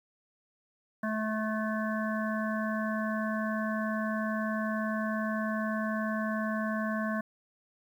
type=harmonic tone; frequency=217.2 Hz; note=A3; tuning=22 cents flat; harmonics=1 / 3 / 5 / 7 / 8; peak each=-31 / -36 / -38 / -39 / -40 dBFS; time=1.03-7.21 s; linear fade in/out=5 ms; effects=10-bit